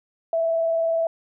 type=tone with vibrato; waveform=sine; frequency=659.3 Hz; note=E5; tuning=in tune; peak=-19 dBFS; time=0.33-1.07 s; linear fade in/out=2 ms; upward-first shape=square; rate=20 Hz; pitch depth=16 cents each way; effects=none